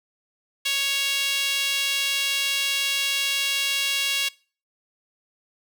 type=tone with high-pass filter; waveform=sawtooth; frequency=554.4 Hz; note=C#5; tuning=in tune; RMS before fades=-24 dBFS; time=0.65-4.29 s; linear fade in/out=10 ms; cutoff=2900 Hz; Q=2.5; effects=noise-tail reverb RT60 0.4 s tail -23 dB re dry